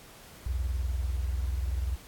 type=tone pair together; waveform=sine; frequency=62.02 / 82.41 Hz; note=B1 / E2; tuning=+8 / 0 cents; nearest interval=perfect fourth; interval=492 cents; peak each=-28 / -35 dBFS; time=0.46-1.96 s; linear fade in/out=5 ms; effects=pink hiss -51 dBFS RMS until 2.07 s + AAC 64 kbps